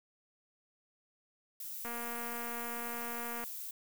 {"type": "noise", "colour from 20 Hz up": "violet", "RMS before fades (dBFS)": -43, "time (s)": [1.6, 3.71], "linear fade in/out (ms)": 2}
{"type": "click train", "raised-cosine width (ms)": 0.5, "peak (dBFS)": -28, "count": 376, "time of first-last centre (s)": [1.85, 3.439], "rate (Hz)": 236}
{"effects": []}